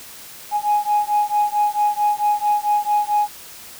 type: beating tone pair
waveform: sine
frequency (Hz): 830.6 / 835.1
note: G#5 / G#5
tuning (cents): 0 / +9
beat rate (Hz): 4.5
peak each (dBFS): -18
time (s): 0.51-3.29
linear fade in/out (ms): 50
effects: tanh soft clip ceiling -10 dBFS + white hiss -39 dBFS RMS until 3.79 s